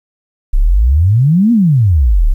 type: exponential two-way sweep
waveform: sine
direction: up then down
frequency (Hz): 30.19 to 244.4 to 30.19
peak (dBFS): -6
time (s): 0.53-2.34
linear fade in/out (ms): 10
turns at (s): 1.52
effects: 8-bit